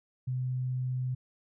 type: tone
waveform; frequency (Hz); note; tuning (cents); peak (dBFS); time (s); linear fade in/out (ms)
sine; 127.5; C3; -44; -29; 0.27-1.15; 10
effects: none